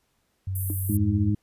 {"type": "tone with pitch glide", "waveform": "sine", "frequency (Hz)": [94.9, 88.54], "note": ["F#2", "F2"], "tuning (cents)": [44, 24], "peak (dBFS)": -26, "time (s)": [0.47, 1.3], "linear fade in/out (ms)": 5, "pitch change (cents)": -120, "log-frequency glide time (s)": [0.88, 0.96]}
{"type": "high-pass noise", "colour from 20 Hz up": "white", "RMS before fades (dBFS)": -31, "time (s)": [0.55, 0.97], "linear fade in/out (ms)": 5, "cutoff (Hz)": 9900, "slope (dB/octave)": 48}
{"type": "tone with exponential decay", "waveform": "sine", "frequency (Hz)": 303.1, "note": "D#4", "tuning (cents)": -45, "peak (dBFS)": -26, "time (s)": [0.7, 0.78], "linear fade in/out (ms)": 0, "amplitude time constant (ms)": 16}
{"type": "harmonic tone", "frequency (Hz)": 103.83, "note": "G#2", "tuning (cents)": 0, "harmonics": [1, 2, 3], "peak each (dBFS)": [-23, -26, -28], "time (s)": [0.89, 1.35], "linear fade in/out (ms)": 5}
{"effects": ["pink hiss -71 dBFS RMS until 1.42 s", "resampled to 32000 Hz"]}